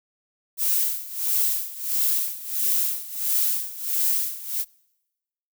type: noise with tremolo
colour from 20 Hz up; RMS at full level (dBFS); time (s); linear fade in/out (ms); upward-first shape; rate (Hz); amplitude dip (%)
violet; -21; 0.57-4.65; 50; sine; 1.5; 85
effects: noise-tail reverb RT60 1.0 s tail -26 dB re dry

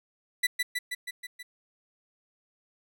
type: tone with echo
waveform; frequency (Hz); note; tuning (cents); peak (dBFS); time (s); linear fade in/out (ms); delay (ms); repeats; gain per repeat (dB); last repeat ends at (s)
30% pulse; 1975.5; B6; 0; -19; 0.43-0.47; 10; 160; 6; -3; 1.43
effects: none

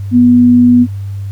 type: tone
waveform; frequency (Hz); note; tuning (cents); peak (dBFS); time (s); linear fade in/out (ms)
sine; 244.6; B3; -16; -3; 0.11-0.87; 50
effects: added 99 Hz sine -18 dBFS peak until 1.31 s + pink hiss -46 dBFS RMS until 1.31 s

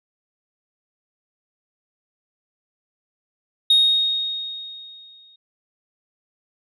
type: tone with exponential decay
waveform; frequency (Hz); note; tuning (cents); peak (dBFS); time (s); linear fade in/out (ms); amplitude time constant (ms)
sine; 3729; A#7; 0; -9; 3.7-5.36; 5; 360
effects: tanh soft clip ceiling -9 dBFS

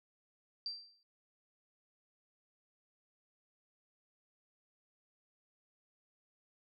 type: tone with exponential decay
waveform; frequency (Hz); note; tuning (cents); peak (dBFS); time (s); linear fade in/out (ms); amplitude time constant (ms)
sine; 4699; D8; 0; -35; 0.66-1.03; 1; 79
effects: none

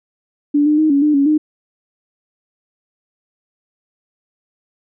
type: tone with pitch steps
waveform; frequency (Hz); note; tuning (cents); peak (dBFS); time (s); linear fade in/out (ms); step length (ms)
sine; 291.1 / 301 / 311.3 / 280.9 / 300.2 / 279.3 / 305.5; D4 / D4 / D#4 / C#4 / D4 / C#4 / D#4; -15 / +43 / +1 / +23 / +38 / +13 / -32; -10; 0.54-1.38; 10; 120
effects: none

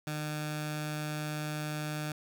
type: tone with notch filter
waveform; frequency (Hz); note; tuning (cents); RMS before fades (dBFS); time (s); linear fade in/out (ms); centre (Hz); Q
15% pulse; 151.5; D#3; -46; -36; 0.07-2.12; 2; 410; 1
effects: none

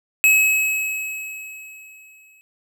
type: tone with exponential decay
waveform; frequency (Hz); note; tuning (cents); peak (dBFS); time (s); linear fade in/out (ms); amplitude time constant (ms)
square; 2567; E7; -47; -11; 0.24-2.41; 0; 470
effects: none

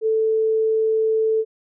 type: tone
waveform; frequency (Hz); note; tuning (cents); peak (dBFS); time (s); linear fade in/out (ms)
sine; 440.9; A4; +4; -16; 0.01-1.45; 50
effects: none

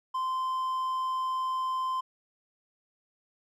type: tone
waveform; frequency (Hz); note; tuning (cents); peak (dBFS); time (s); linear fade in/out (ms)
triangle; 1037; C6; -16; -26; 0.14-2.01; 10
effects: none

